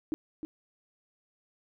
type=tone with echo; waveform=sine; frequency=311.1 Hz; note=D#4; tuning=in tune; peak=-27 dBFS; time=0.12-0.14 s; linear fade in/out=0 ms; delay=310 ms; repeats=1; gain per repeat=-7 dB; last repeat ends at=0.45 s; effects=none